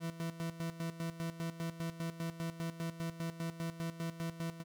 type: tone with tremolo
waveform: 40% pulse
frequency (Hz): 165.8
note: E3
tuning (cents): +10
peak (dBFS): -35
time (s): 0-4.64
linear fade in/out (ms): 50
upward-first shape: square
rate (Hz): 5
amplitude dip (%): 75
effects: none